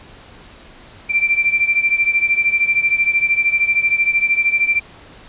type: beating tone pair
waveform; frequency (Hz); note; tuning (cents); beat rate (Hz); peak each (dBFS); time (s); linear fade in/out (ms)
sine; 2349 / 2362; D7 / D7; 0 / +9; 13; -15 / -18; 1.09-4.8; 20
effects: pink hiss -42 dBFS RMS until 5.28 s + resampled to 8000 Hz